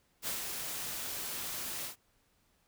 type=noise with ADSR envelope; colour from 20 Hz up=white; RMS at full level=-35 dBFS; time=0.22-1.96 s; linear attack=51 ms; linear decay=130 ms; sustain=-4 dB; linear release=110 ms; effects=pink hiss -72 dBFS RMS until 2.67 s